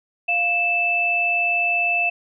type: tone pair together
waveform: sine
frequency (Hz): 698.5 / 2637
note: F5 / E7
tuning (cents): 0 / 0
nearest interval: octave + major seventh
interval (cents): 2300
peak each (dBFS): -25 / -18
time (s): 0.28-2.1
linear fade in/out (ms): 10
effects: none